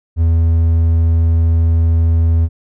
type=tone; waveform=triangle; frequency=82.41 Hz; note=E2; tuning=in tune; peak=-7 dBFS; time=0.16-2.49 s; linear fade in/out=50 ms; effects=none